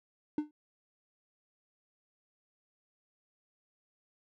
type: tone with exponential decay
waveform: triangle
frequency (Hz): 300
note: D4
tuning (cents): +37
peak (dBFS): -23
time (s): 0.38-0.51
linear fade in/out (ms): 2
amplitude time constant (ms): 27
effects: none